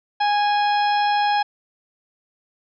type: harmonic tone with a mistuned harmonic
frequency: 826 Hz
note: G#5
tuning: 10 cents flat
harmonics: 1 / 2 / 3 / 4 / 5 / 6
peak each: -17 / -27 / -32 / -32 / -35 / -34 dBFS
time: 0.2-1.43 s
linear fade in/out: 10 ms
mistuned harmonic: 6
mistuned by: +75 cents
effects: none